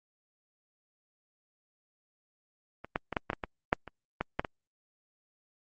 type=clicks; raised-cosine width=0.5 ms; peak=-26 / -13 / -18 / -12 / -14 / -17 / -17 / -7 / -26 / -14 / -12 / -19 dBFS; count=12; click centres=2.846 / 2.959 / 3.127 / 3.168 / 3.301 / 3.332 / 3.438 / 3.729 / 3.877 / 4.21 / 4.395 / 4.448 s; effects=Opus 32 kbps